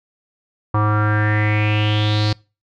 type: tone with low-pass filter sweep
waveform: square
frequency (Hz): 105.9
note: G#2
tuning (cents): +34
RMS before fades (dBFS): -17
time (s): 0.74-2.33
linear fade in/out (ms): 5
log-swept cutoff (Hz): 1100 to 4500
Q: 6.2
effects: noise-tail reverb RT60 0.3 s tail -24 dB re dry